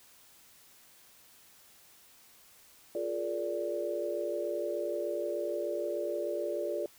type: chord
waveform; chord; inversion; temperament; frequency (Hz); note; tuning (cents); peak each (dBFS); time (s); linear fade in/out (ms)
sine; Bb dominant seventh; second; just; 349.6 / 419.5 / 466.2 / 582.7; F4 / Ab4 / Bb4 / D5; +2 / +17 / 0 / -14; -37 / -38 / -40 / -34; 2.95-6.86; 2
effects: white hiss -59 dBFS RMS until 6.98 s